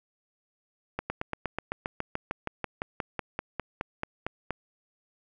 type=slowing click train; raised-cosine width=0.5 ms; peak=-15 dBFS; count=22; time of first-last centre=0.99-4.507 s; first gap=110 ms; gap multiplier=1.04; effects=none

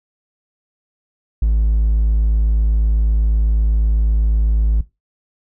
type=tone; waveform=triangle; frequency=54 Hz; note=A1; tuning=32 cents flat; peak=-9 dBFS; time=1.42-4.81 s; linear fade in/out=5 ms; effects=noise-tail reverb RT60 0.2 s tail -18 dB re dry + tanh soft clip ceiling -6 dBFS

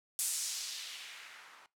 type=noise with low-pass filter sweep; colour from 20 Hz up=violet; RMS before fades=-41 dBFS; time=0.19-1.66 s; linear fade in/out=0 ms; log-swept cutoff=9600 to 1100 Hz; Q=1.4; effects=noise-tail reverb RT60 0.2 s tail -20 dB re dry

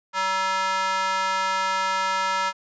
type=tone with high-pass filter; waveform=square; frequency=190 Hz; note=F#3; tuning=46 cents sharp; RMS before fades=-24 dBFS; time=0.13-2.53 s; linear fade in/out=50 ms; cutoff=1100 Hz; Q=2.8; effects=resampled to 16000 Hz

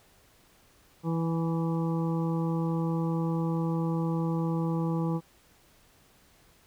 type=harmonic tone with a mistuned harmonic; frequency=164.6 Hz; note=E3; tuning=2 cents flat; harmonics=1 / 2 / 3 / 5 / 6 / 7; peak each=-27 / -33 / -37 / -41 / -43 / -44 dBFS; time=1.03-5.21 s; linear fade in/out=50 ms; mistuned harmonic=5; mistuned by=+20 cents; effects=pink hiss -61 dBFS RMS until 6.66 s

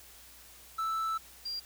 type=tone pair in turn; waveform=triangle / sine; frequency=1318.5 / 4768 Hz; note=E6 / D8; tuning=0 / +25 cents; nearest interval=octave + minor seventh; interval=2225 cents; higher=second; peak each=-28 / -34 dBFS; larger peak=first; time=0.78-1.18 / 1.45-1.6 s; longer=first; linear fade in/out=10 ms; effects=added 60 Hz sine -62 dBFS peak until 1.65 s + white hiss -54 dBFS RMS until 1.65 s

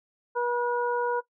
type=harmonic tone; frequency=483.2 Hz; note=B4; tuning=38 cents flat; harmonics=1 / 2 / 3; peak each=-27 / -28 / -34 dBFS; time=0.35-1.21 s; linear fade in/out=20 ms; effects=noise-tail reverb RT60 0.1 s tail -18 dB re dry

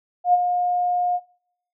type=tone with ADSR envelope; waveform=sine; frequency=714 Hz; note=F5; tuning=38 cents sharp; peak=-11 dBFS; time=0.24-1.2 s; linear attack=95 ms; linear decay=31 ms; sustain=-8 dB; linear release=48 ms; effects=noise-tail reverb RT60 0.7 s tail -23 dB re dry

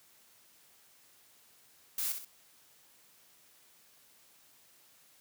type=noise with echo; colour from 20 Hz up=blue; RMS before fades=-34 dBFS; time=1.98-2.12 s; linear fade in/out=2 ms; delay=64 ms; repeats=2; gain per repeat=-7 dB; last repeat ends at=2.248 s; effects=white hiss -63 dBFS RMS until 5.2 s + high-pass 80 Hz 12 dB/octave

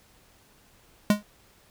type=tone with exponential decay; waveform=square; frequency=207.7 Hz; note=G#3; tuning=in tune; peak=-14 dBFS; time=1.1-1.23 s; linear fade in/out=2 ms; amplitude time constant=28 ms; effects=pink hiss -59 dBFS RMS until 1.7 s

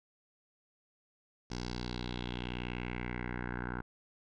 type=tone with low-pass filter sweep; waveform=10% pulse; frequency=60.8 Hz; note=B1; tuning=26 cents flat; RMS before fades=-39 dBFS; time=1.5-3.82 s; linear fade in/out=10 ms; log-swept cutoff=5400 to 1400 Hz; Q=3.9; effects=none

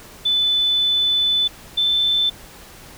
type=tone pair in turn; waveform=sine; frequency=3500 / 3532 Hz; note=A7 / A7; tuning=-10 / +6 cents; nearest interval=unison; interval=16 cents; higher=second; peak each=-15 dBFS; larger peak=neither; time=0.25-1.48 / 1.77-2.3 s; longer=first; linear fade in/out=10 ms; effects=pink hiss -42 dBFS RMS until 2.97 s

